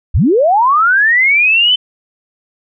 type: linear sweep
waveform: sine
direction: up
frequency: 38.97 to 3073 Hz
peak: -7 dBFS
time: 0.14-1.76 s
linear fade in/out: 10 ms
effects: none